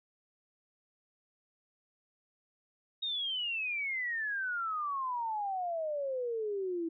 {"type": "exponential sweep", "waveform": "sine", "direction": "down", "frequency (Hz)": [3761, 324], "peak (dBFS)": -32, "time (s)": [3.02, 6.89], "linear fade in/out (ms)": 10, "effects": []}